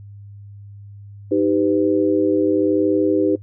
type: chord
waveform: sine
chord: Eb augmented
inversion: none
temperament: equal with one note detuned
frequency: 311.1 / 392 / 504.8 Hz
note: Eb4 / G4 / B4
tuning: 0 / 0 / +38 cents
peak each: -17 / -19 / -21 dBFS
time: 1.31-3.36 s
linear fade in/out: 10 ms
effects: noise-tail reverb RT60 0.1 s tail -20 dB re dry + added 101 Hz sine -36 dBFS peak until 3.42 s